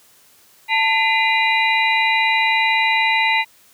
sine tone cluster, 889 / 2034 / 2420 / 2802 / 3920 Hz, A5 / C7 / D#7 / F7 / B7, +18 / -50 / -49 / +5 / -14 cents, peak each -19 / -18 / -21 / -25 / -26 dBFS, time 0.68-3.45 s, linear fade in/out 50 ms, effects white hiss -52 dBFS RMS until 3.73 s + high-pass 60 Hz 12 dB/octave

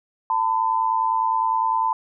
sine tone pair together, 897 / 1006.8 Hz, A5 / B5, +33 / +33 cents, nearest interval major second, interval 200 cents, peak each -21 dBFS, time 0.3-1.93 s, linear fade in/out 2 ms, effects none

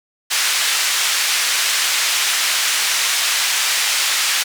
pink band-pass noise, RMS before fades -18 dBFS, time 0.3-4.44 s, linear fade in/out 20 ms, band 1900 to 9400 Hz, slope 12 dB/octave, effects none

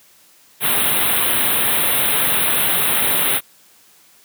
white band-stop noise, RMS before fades -17 dBFS, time 0.6-3.41 s, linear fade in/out 50 ms, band 3900 to 9000 Hz, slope 96 dB/octave, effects white hiss -51 dBFS RMS until 4.24 s + high-pass 100 Hz 12 dB/octave

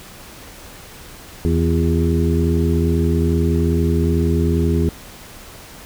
harmonic tone with a mistuned harmonic, 82.41 Hz, E2, in tune, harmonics 1 / 2 / 3 / 4 / 5, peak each -17 / -20 / -22 / -23 / -24 dBFS, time 1.45-4.89 s, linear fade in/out 0 ms, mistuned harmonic 4, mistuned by +61 cents, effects pink hiss -39 dBFS RMS until 5.85 s

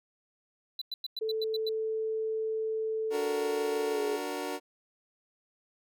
triangle tone bursts, 3988 Hz, B7, 16 cents sharp, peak -31 dBFS, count 8, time 0.79-1.69 s, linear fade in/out 2 ms, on 25 ms, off 100 ms
sine tone with pitch glide, 440 to 423.3 Hz, A4 to G#4, 0 to +33 cents, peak -29 dBFS, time 1.21-4.17 s, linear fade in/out 10 ms, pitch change -67 cents, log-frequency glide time 3.92-4 s
25% pulse chord, D augmented, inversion none, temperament equal with one note detuned, 292.1 / 370 / 466.2 Hz, D4 / F#4 / A#4, -9 / 0 / 0 cents, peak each -34 dBFS, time 3.1-4.6 s, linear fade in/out 50 ms
effects none

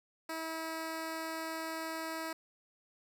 10% pulse tone, 322.9 Hz, E4, 36 cents flat, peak -29 dBFS, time 0.29-2.33 s, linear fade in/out 5 ms, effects none

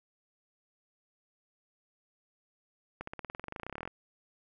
accelerating click train, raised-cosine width 0.5 ms, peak -24 dBFS, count 23, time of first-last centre 3.01-3.876 s, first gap 64 ms, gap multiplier 0.95, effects none

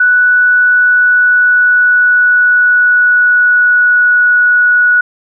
sine tone with pitch glide, 1480 to 1465.5 Hz, F#6 to F#6, 0 to -17 cents, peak -5 dBFS, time 0-5.01 s, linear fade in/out 5 ms, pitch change -17 cents, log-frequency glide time 0.27-4.35 s, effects none

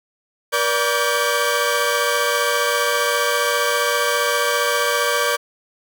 sawtooth tone cluster, 478.3 / 581 / 1147 / 1572 Hz, A#4 / D5 / D6 / G6, +44 / -19 / -41 / +4 cents, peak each -19 dBFS, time 0.52-5.37 s, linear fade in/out 20 ms, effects none

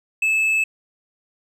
sine tone with tanh clipping, 2610 Hz, E7, 18 cents flat, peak -17 dBFS, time 0.22-0.64 s, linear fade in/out 5 ms, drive 4 dB, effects none

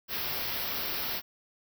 white band-stop noise, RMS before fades -33 dBFS, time 0.08-1.22 s, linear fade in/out 50 ms, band 5600 to 12000 Hz, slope 96 dB/octave, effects none

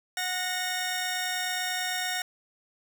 15% pulse tone pair together, 733 / 1847 Hz, F#5 / A#6, -16 / -16 cents, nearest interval octave + major third, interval 1600 cents, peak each -25 dBFS, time 0.17-2.22 s, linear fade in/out 2 ms, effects none

